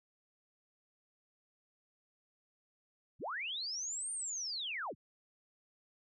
sine linear two-way sweep, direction up then down, 46.54 to 9050 to 46.54 Hz, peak -37 dBFS, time 3.19-4.95 s, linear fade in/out 50 ms, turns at 4.12 s, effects none

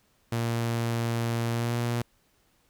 sawtooth tone with pitch glide, 116.54 to 118.99 Hz, A#2 to A#2, 0 to +36 cents, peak -22 dBFS, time 0.32-2.02 s, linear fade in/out 5 ms, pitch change +36 cents, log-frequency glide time 1.5-1.75 s, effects pink hiss -67 dBFS RMS until 2.69 s

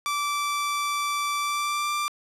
sawtooth tone with pitch glide, 1164 to 1181.6 Hz, D6 to D6, -16 to +10 cents, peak -21 dBFS, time 0.06-2.08 s, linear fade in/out 0 ms, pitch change +26 cents, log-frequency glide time 1.39-1.93 s, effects low-pass 12000 Hz 12 dB/octave

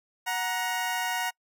20% pulse tone pair together, 736 / 941.6 Hz, F#5 / A#5, -9 / +17 cents, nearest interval major third, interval 426 cents, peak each -26 / -25 dBFS, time 0.26-1.31 s, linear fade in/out 20 ms, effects noise-tail reverb RT60 0.1 s tail -26 dB re dry

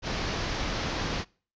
pink low-pass noise, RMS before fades -31 dBFS, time 0.02-1.25 s, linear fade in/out 50 ms, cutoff 6000 Hz, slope 48 dB/octave, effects noise-tail reverb RT60 0.4 s tail -24 dB re dry + resampled to 16000 Hz

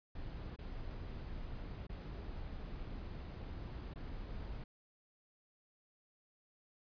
brown noise with dropouts, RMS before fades -45 dBFS, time 0.15-4.64 s, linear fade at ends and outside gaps 5 ms, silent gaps 0.562-0.587 / 1.869-1.893 / 3.938-3.957 s, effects resampled to 11025 Hz

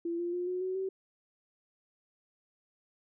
sine tone with pitch steps, 339.1 / 347.2 / 355.5 / 364.1 / 372.8 / 381.7 Hz, E4 / F4 / F4 / F#4 / F#4 / G4, +49 / -10 / +31 / -28 / +13 / -46 cents, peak -31 dBFS, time 0.05-0.89 s, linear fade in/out 5 ms, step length 140 ms, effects none

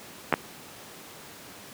clicks, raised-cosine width 0.5 ms, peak -5 dBFS, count 2, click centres 0.326 / 0.339 s, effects pink hiss -45 dBFS RMS until 1.73 s + high-pass 150 Hz 12 dB/octave

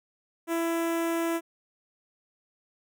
sawtooth tone with notch filter, 333.4 Hz, E4, 20 cents sharp, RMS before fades -28 dBFS, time 0.47-1.41 s, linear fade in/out 50 ms, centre 4400 Hz, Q 1, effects none

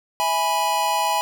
square chord, E major, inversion none, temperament equal with one note detuned, 653.2 / 830.6 / 987.8 Hz, E5 / G#5 / B5, -16 / 0 / 0 cents, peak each -29 / -23 / -23 dBFS, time 0.2-1.21 s, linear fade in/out 0 ms, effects none

